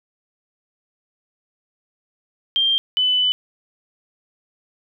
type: tone pair in turn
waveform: sine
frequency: 3179 / 3001 Hz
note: G7 / F#7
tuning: +24 / +24 cents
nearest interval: minor second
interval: 100 cents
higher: first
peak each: -15 dBFS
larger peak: neither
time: 2.56-2.78 / 2.97-3.32 s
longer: second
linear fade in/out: 0 ms
effects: none